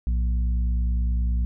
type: harmonic tone with a mistuned harmonic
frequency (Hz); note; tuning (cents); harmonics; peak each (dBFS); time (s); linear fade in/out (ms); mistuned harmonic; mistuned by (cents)
59.8; A#1; +45; 1 / 2 / 3 / 4; -20 / -38 / -36 / -42; 0.07-1.45; 0; 2; -150
effects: none